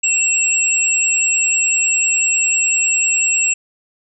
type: tone pair together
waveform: sine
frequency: 2703 / 7645 Hz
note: E7 / A#8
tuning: +43 / +43 cents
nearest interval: octave + tritone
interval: 1800 cents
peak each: -17 / -15 dBFS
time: 0.03-3.54 s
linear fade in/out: 10 ms
effects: none